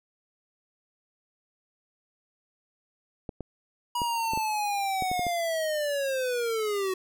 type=clicks; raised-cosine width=2 ms; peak=-21 dBFS; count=9; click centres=3.292 / 3.407 / 4.018 / 4.335 / 4.375 / 5.023 / 5.115 / 5.194 / 5.267 s
type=linear sweep; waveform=square; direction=down; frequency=968 to 370 Hz; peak=-27 dBFS; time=3.95-6.94 s; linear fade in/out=5 ms
effects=none